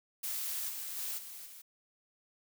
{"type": "noise with level steps", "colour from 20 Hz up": "blue", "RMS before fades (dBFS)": [-37, -41, -38, -47, -51], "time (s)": [0.23, 1.62], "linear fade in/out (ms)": 10, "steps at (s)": [0.68, 0.96, 1.17, 1.45], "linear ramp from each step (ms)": 20, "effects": []}